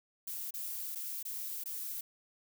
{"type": "noise with dropouts", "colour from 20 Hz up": "violet", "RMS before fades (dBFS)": -40, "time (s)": [0.27, 2.01], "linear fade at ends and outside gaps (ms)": 5, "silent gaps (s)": [[0.508, 0.539], [0.95, 0.955], [1.229, 1.251], [1.638, 1.657]], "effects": []}